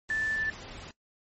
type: tone in noise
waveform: sine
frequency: 1760 Hz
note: A6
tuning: in tune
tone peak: -27 dBFS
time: 0.1-0.5 s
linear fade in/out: 2 ms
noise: pink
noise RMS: -44 dBFS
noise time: 0.09-0.91 s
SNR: +14 dB
effects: noise-tail reverb RT60 0.1 s tail -19 dB re dry + MP3 32 kbps